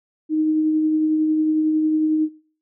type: tone with tremolo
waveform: sine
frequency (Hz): 311.1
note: D#4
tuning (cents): 0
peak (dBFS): -15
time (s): 0.29-2.29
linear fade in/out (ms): 50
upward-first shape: triangle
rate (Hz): 11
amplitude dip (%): 30
effects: noise-tail reverb RT60 0.5 s tail -21 dB re dry